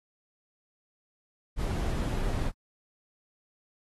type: noise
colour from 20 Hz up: brown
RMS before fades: -29 dBFS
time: 1.56-2.52 s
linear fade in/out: 50 ms
effects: AAC 32 kbps